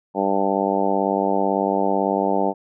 harmonic tone, 98 Hz, G2, in tune, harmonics 2 / 3 / 4 / 5 / 6 / 7 / 8 / 9, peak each -26 / -26 / -26 / -26 / -26 / -26 / -26 / -26 dBFS, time 0.14-2.54 s, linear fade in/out 50 ms, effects none

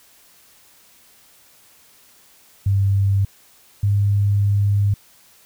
sine tone pair in turn, 98.6 / 101.2 Hz, G2 / G#2, +11 / -44 cents, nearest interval unison, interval 45 cents, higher second, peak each -14 dBFS, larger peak neither, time 2.66-3.25 / 3.83-4.94 s, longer second, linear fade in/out 5 ms, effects white hiss -52 dBFS RMS until 5.45 s

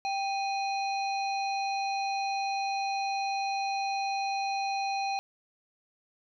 harmonic tone with a mistuned harmonic, 828 Hz, G#5, 5 cents flat, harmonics 1 / 3 / 5 / 7, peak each -29 / -37 / -40 / -48 dBFS, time 0.05-5.19 s, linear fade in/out 0 ms, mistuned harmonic 1, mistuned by -92 cents, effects none

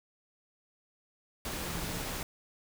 sine tone in noise, 172.5 Hz, F3, 21 cents flat, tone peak -42 dBFS, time 1.64-1.99 s, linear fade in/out 2 ms, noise pink, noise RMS -37 dBFS, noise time 1.45-2.23 s, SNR -8 dB, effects none

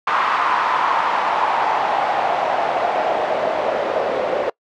white noise with band-pass filter sweep, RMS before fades -19 dBFS, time 0.07-4.5 s, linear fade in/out 5 ms, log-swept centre 1100 to 530 Hz, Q 3.6, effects noise-tail reverb RT60 0.1 s tail -25 dB re dry + low-pass 3000 Hz 12 dB/octave

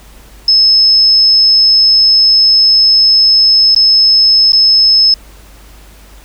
sine tone with dropouts, 5200 Hz, E8, 24 cents flat, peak -4 dBFS, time 0.48-5.14 s, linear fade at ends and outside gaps 2 ms, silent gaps 3.748-3.762 / 4.521-4.531 s, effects added 50 Hz sine -36 dBFS peak until 6.24 s + pink hiss -41 dBFS RMS until 6.24 s

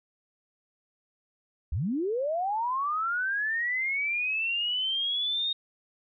sine linear sweep, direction up, 56.4 to 3729 Hz, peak -26 dBFS, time 1.72-5.53 s, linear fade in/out 5 ms, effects none

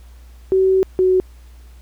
sine tone pair in turn, 379.4 / 371.4 Hz, F#4 / F#4, +43 / +7 cents, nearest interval unison, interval 36 cents, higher first, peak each -11 dBFS, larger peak neither, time 0.52-0.83 / 0.99-1.2 s, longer first, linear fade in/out 0 ms, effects added 60 Hz sine -39 dBFS peak until 1.81 s + pink hiss -54 dBFS RMS until 1.81 s

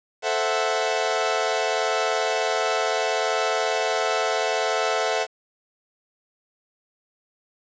sawtooth chord, F# half-diminished seventh, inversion first, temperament equal, 440 / 523.3 / 659.3 / 740 Hz, A4 / C5 / E5 / F#5, 0 / 0 / 0 / 0 cents, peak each -23 / -25 / -22 / -23 dBFS, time 0.22-5.27 s, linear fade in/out 50 ms, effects resampled to 16000 Hz + 8-bit

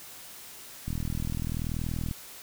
click train, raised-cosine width 5 ms, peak -20 dBFS, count 51, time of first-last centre 0.88-2.112 s, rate 40.6 Hz, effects white hiss -46 dBFS RMS until 2.42 s

